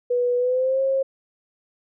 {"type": "tone with pitch glide", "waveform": "sine", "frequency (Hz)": [489.7, 537.1], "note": ["B4", "C5"], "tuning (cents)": [-15, 45], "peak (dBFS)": -18, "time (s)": [0.1, 1.03], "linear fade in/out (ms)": 10, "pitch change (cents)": 160, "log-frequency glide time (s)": [0.37, 0.81], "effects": []}